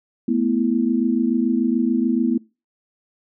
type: chord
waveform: sine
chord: A suspended second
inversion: none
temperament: equal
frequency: 220 / 246.9 / 329.6 Hz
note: A3 / B3 / E4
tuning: 0 / 0 / 0 cents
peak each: -22 / -19 / -23 dBFS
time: 0.28-2.38 s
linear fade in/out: 5 ms
effects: noise-tail reverb RT60 0.3 s tail -24 dB re dry